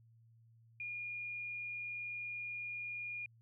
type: tone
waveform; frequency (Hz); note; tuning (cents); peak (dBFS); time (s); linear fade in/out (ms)
sine; 2427; D#7; -44; -40; 0.8-3.26; 2
effects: added 114 Hz sine -62 dBFS peak until 3.41 s